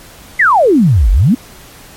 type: exponential two-way sweep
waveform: sine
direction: down then up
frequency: 2120 to 43.52 to 276 Hz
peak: -5 dBFS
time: 0.39-1.35 s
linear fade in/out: 10 ms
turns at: 1.11 s
effects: pink hiss -37 dBFS RMS until 1.96 s + MP3 64 kbps